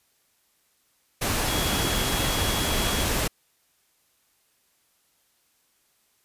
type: tone in noise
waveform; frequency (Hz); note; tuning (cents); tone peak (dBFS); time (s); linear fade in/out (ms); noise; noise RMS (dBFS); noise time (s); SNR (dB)
sine; 3332; G#7; +5; -32; 1.47-3.04; 10; pink; -25; 1.21-3.28; -10
effects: white hiss -67 dBFS RMS until 6.24 s + resampled to 32000 Hz